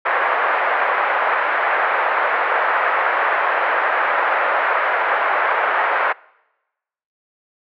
white band-pass noise, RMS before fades -18 dBFS, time 0.05-6.13 s, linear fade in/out 10 ms, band 540 to 1800 Hz, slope 24 dB/octave, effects noise-tail reverb RT60 1.0 s tail -25 dB re dry + low-pass 3000 Hz 12 dB/octave

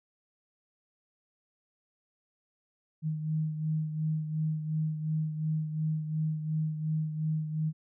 sine beating tone pair, 155.56 / 158.36 Hz, D#3 / D#3, 0 / +31 cents, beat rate 2.8 Hz, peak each -29 / -37 dBFS, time 3.02-7.73 s, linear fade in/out 50 ms, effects none

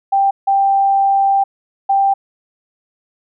sine tone bursts at uneven times, 787 Hz, G5, 7 cents sharp, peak -10 dBFS, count 3, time 0.12-0.31 / 0.47-1.44 / 1.89-2.14 s, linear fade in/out 10 ms, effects none

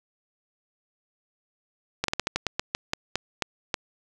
slowing click train, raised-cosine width 0.2 ms, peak -7 dBFS, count 13, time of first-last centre 2.04-3.742 s, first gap 43 ms, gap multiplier 1.2, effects none

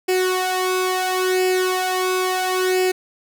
sawtooth tone with flanger, 370 Hz, F#4, in tune, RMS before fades -20 dBFS, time 0.08-2.92 s, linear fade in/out 10 ms, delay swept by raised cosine 0.4 to 1.9 ms, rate 0.73 Hz, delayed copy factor +0.7, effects none

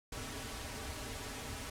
pink noise with comb filter, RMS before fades -43 dBFS, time 0.12-1.7 s, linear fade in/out 5 ms, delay 5.7 ms, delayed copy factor -0.85, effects low-pass 11000 Hz 12 dB/octave

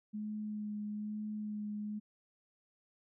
sine tone with vibrato, 210.8 Hz, G#3, 26 cents sharp, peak -37 dBFS, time 0.13-2 s, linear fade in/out 20 ms, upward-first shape sine, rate 1.1 Hz, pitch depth 15 cents each way, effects none

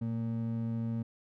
triangle ring-modulated tone, 172.7 Hz, F3, 19 cents flat, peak -26 dBFS, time 0.01-1.03 s, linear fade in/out 10 ms, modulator 55.8 Hz, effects none

